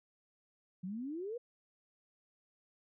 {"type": "exponential sweep", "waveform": "sine", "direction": "up", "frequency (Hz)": [174.5, 498.9], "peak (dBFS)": -38, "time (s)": [0.83, 1.38], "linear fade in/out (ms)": 10, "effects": []}